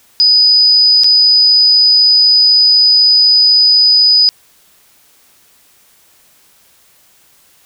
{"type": "tone with dropouts", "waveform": "sine", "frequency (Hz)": 4978, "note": "D#8", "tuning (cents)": 0, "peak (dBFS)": -5, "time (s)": [0.2, 4.29], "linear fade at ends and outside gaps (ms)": 0, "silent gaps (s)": [1.035, 1.043], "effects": ["white hiss -49 dBFS RMS until 7.65 s"]}